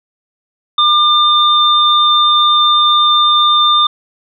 sine tone pair together, 1200 / 3598 Hz, D6 / A7, +37 / +38 cents, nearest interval octave + perfect fifth, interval 1901 cents, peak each -10 dBFS, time 0.78-3.87 s, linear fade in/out 5 ms, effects none

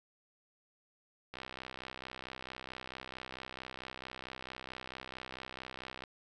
click train, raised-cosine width 0.3 ms, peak -27 dBFS, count 304, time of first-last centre 1.34-6.038 s, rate 64.5 Hz, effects none

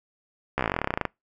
slowing click train, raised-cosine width 0.5 ms, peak -9 dBFS, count 20, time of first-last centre 0.58-1.053 s, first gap 14 ms, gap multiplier 1.06, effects noise-tail reverb RT60 0.2 s tail -26 dB re dry

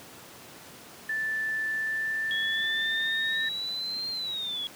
sine tone with pitch glide, 1760 to 1795.9 Hz, A6 to A6, 0 to +35 cents, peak -27 dBFS, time 1.09-3.49 s, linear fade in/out 5 ms, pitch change +35 cents, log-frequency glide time 1.72-3.1 s
sine exponential two-way sweep, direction up then down, 3322 to 4203 to 3322 Hz, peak -30 dBFS, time 2.31-4.67 s, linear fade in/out 0 ms, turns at 4.1 s
effects pink hiss -47 dBFS RMS until 4.75 s + high-pass 150 Hz 12 dB/octave

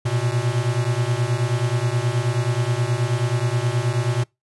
square beating tone pair, 116.54 / 125.94 Hz, A#2 / B2, 0 / +34 cents, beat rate 9.4 Hz, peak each -23 dBFS, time 0.05-4.24 s, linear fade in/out 10 ms, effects noise-tail reverb RT60 0.2 s tail -24 dB re dry + resampled to 24000 Hz

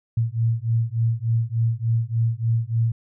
sine beating tone pair, 113.1 / 116.5 Hz, A2 / A#2, +48 / -1 cents, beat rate 3.4 Hz, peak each -22 dBFS, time 0.17-2.92 s, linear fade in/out 5 ms, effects none

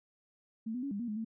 sine tone with pitch steps, 222.8 / 248.7 / 279.2 / 201.6 / 238.8 / 211.2 / 223.6 Hz, A3 / B3 / C#4 / G3 / A#3 / G#3 / A3, +22 / +12 / +13 / +49 / +42 / +29 / +28 cents, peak -34 dBFS, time 0.66-1.248 s, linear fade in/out 10 ms, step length 84 ms, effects none

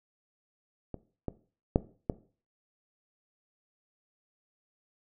clicks, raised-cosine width 2 ms, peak -24 / -19 / -8 / -14 dBFS, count 4, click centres 0.943 / 1.283 / 1.759 / 2.098 s, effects noise-tail reverb RT60 0.4 s tail -17 dB re dry

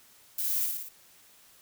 violet noise with echo, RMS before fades -31 dBFS, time 0.38-0.66 s, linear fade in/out 5 ms, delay 57 ms, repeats 4, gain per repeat -3 dB, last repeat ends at 0.888 s, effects white hiss -58 dBFS RMS until 1.61 s

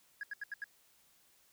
sine tone bursts, 1661.2 Hz, G#6, in tune, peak -36 dBFS, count 5, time 0.21-0.641 s, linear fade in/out 2 ms, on 23 ms, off 79 ms, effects tanh soft clip ceiling -35 dBFS + white hiss -68 dBFS RMS until 1.52 s

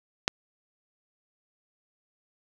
click, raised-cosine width 0.2 ms, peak -5 dBFS, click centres 0.279 s, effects none

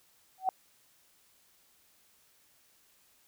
sine tone with exponential growth, 755 Hz, F#5, 35 cents sharp, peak -21 dBFS, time 0.38-0.49 s, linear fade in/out 1 ms, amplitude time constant 23 ms, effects white hiss -66 dBFS RMS until 3.27 s

